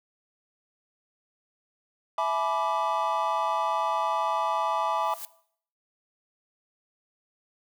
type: chord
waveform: triangle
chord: E dominant seventh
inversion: none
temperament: equal with one note detuned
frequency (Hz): 659.3 / 850 / 987.8 / 1174.7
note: E5 / G#5 / B5 / D6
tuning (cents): 0 / +40 / 0 / 0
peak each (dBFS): -28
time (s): 2.18-5.14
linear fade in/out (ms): 2
type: noise with exponential growth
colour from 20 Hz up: blue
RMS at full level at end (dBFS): -35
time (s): 4.92-5.25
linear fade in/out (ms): 0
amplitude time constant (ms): 71
effects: noise-tail reverb RT60 0.6 s tail -18 dB re dry